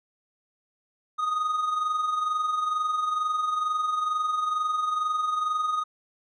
triangle tone with amplitude modulation, 1243 Hz, D#6, 2 cents flat, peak -20 dBFS, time 1.18-5.84 s, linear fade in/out 20 ms, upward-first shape sine, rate 22.2 Hz, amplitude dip 50%, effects resampled to 22050 Hz

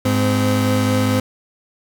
30% pulse tone pair together, 103.83 / 257.4 Hz, G#2 / C4, 0 / -28 cents, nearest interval octave + major third, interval 1572 cents, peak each -15 dBFS, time 0.05-1.2 s, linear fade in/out 5 ms, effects none

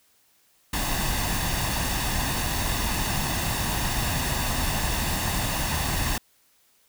pink noise with comb filter, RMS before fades -26 dBFS, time 0.73-6.18 s, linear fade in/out 5 ms, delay 1.1 ms, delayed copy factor +0.55, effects white hiss -63 dBFS RMS until 6.88 s

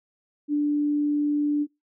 sine tone, 293.7 Hz, D4, in tune, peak -20 dBFS, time 0.48-1.67 s, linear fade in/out 50 ms, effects noise-tail reverb RT60 0.2 s tail -24 dB re dry

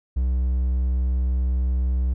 triangle tone with hard clipping, 63.6 Hz, C2, 48 cents flat, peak -20 dBFS, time 0.16-2.14 s, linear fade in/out 10 ms, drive 6 dB, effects none

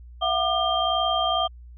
sine tone cluster, 671 / 733 / 1201 / 3180 Hz, E5 / F#5 / D6 / G7, +31 / -16 / +38 / +24 cents, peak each -26 dBFS, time 0.21-1.48 s, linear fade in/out 20 ms, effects added 60 Hz sine -41 dBFS peak until 1.77 s

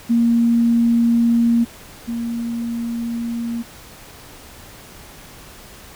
sine tone pair in turn, 233.7 / 233.7 Hz, A#3 / A#3, +5 / +5 cents, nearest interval unison, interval 0 cents, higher neither, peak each -12 / -21 dBFS, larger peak first, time 0.09-1.65 / 2.07-3.63 s, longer neither, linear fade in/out 20 ms, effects pink hiss -41 dBFS RMS until 5.95 s

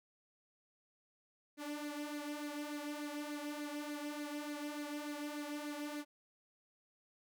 sawtooth tone with flanger, 294.6 Hz, D4, 6 cents sharp, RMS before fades -43 dBFS, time 1.57-6.05 s, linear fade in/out 50 ms, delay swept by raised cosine 0.45 to 3.05 ms, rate 3.4 Hz, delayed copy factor +0.6, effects none

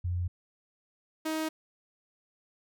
sine / sawtooth tone pair in turn, 88.5 / 315.4 Hz, F2 / D#4, +23 / +24 cents, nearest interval octave + minor seventh, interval 2201 cents, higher second, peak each -28 / -26 dBFS, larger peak second, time 0.04-0.28 / 1.25-1.49 s, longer neither, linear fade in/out 10 ms, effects none

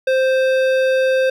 sine tone with hard clipping, 523 Hz, C5, 1 cent flat, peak -15 dBFS, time 0.07-1.3 s, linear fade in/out 5 ms, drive 13 dB, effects none

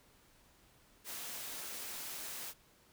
white high-pass noise, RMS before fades -44 dBFS, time 1.04-2.54 s, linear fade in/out 50 ms, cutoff 190 Hz, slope 12 dB/octave, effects pink hiss -66 dBFS RMS until 2.92 s

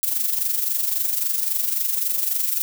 violet noise with amplitude modulation, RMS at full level -20 dBFS, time 0.03-2.62 s, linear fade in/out 0 ms, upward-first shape sine, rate 23.7 Hz, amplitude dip 60%, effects none

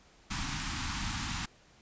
pink band-stop noise, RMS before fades -35 dBFS, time 0.3-1.46 s, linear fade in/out 10 ms, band 290 to 820 Hz, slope 48 dB/octave, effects pink hiss -61 dBFS RMS until 1.81 s + resampled to 16000 Hz

